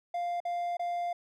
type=tone with dropouts; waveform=triangle; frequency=698.5 Hz; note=F5; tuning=in tune; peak=-28 dBFS; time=0.14-1.13 s; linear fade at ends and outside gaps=5 ms; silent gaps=0.403-0.451 / 0.77-0.794 s; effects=none